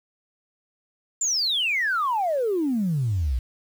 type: exponential sweep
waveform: sine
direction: down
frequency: 7380 to 57 Hz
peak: -20 dBFS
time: 1.21-3.39 s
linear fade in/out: 5 ms
effects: tanh soft clip ceiling -16 dBFS + 8-bit